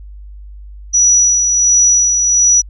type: tone with tremolo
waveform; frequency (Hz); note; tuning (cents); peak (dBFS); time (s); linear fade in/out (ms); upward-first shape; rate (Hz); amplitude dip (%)
sine; 5870; F#8; -15; -6; 0.93-2.62; 20; sine; 1.4; 40
effects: added 50 Hz sine -30 dBFS peak until 2.69 s